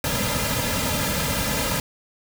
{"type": "noise with comb filter", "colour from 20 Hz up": "pink", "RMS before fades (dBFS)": -24, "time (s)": [0.04, 1.8], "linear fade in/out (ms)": 2, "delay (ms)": 2.7, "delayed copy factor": -1, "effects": []}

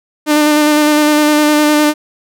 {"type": "tone with vibrato", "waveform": "sawtooth", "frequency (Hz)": 300, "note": "D4", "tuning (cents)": 37, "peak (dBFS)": -4, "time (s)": [0.26, 1.94], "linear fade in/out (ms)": 50, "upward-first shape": "square", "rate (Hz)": 9.8, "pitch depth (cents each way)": 15, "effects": []}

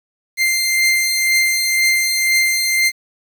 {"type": "beating tone pair", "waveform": "sawtooth", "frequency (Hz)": [2093, 2095], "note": ["C7", "C7"], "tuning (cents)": [0, 2], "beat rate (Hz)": 2, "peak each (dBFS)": [-11, -18], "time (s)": [0.37, 2.92], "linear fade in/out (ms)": 50, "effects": ["7-bit"]}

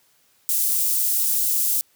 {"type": "high-pass noise", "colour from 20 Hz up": "white", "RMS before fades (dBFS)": -21, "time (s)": [0.49, 1.81], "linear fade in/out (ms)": 0, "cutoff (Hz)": 8700, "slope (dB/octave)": 12, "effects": ["white hiss -61 dBFS RMS until 1.95 s", "high-pass 60 Hz 12 dB/octave"]}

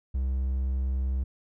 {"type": "tone", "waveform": "triangle", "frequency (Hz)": 65.41, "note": "C2", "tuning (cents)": 0, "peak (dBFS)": -23, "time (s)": [0.14, 1.24], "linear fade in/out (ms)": 10, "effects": []}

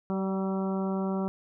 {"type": "harmonic tone with a mistuned harmonic", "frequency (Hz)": 191.5, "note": "G3", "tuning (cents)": -40, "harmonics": [1, 2, 3, 4, 5, 6, 7], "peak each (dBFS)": [-28, -34, -38, -40, -42, -44, -45], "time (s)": [0.1, 1.28], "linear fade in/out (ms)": 0, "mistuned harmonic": 3, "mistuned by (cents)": 18, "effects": []}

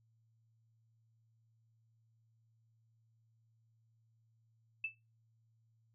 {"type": "tone with exponential decay", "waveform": "sine", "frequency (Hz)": 2637, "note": "E7", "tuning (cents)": 0, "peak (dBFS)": -32, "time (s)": [4.84, 4.95], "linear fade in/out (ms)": 5, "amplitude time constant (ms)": 23, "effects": ["noise-tail reverb RT60 0.3 s tail -25 dB re dry", "added 113 Hz sine -70 dBFS peak until 5.94 s"]}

